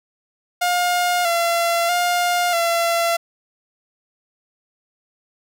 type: tone with pitch steps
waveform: sawtooth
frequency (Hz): 711 / 681 / 707 / 678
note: F5 / F5 / F5 / E5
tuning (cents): +31 / -44 / +21 / +49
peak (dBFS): -13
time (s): 0.61-3.17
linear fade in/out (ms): 10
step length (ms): 640
effects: none